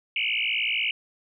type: tone with frequency modulation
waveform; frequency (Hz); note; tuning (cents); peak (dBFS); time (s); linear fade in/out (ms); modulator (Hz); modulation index
sine; 2594; E7; -28; -23; 0.16-0.91; 2; 56.5; 7
effects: none